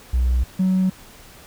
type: tone pair in turn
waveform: triangle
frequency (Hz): 62.1 / 186.84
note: B1 / F#3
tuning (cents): +10 / +17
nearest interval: octave + perfect fifth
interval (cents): 1907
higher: second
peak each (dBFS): -12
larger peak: neither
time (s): 0.13-0.44 / 0.59-0.9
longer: neither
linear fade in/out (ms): 10
effects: tanh soft clip ceiling -12 dBFS + pink hiss -45 dBFS RMS until 1.46 s